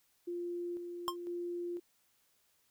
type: tone with tremolo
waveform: sine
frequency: 348.8 Hz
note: F4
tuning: 2 cents flat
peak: -36 dBFS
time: 0.27-1.8 s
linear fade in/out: 10 ms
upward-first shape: square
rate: 1 Hz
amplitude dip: 40%
type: tone with exponential decay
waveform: square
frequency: 1061 Hz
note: C6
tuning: 24 cents sharp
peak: -28 dBFS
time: 1.08-1.16 s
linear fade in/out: 0 ms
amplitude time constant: 17 ms
effects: white hiss -73 dBFS RMS until 2.7 s